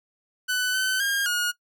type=tone with pitch steps; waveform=sawtooth; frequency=1498 / 1522 / 1615 / 1440 Hz; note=F#6 / F#6 / G#6 / F#6; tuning=+21 / +48 / -49 / -47 cents; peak=-19 dBFS; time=0.48-1.52 s; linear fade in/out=20 ms; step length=260 ms; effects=noise-tail reverb RT60 0.1 s tail -21 dB re dry